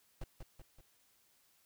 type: noise with echo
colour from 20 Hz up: brown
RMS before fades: -41 dBFS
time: 0.21-0.24 s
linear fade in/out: 5 ms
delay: 190 ms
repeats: 3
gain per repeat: -5 dB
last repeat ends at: 0.81 s
effects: white hiss -71 dBFS RMS until 1.65 s